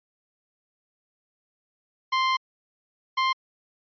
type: tone pair in turn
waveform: sawtooth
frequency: 1046.5 / 1050.9 Hz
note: C6 / C6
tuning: 0 / +7 cents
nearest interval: unison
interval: 7 cents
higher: second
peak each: -17 dBFS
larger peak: neither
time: 2.12-2.37 / 3.17-3.33 s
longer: first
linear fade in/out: 10 ms
effects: resampled to 11025 Hz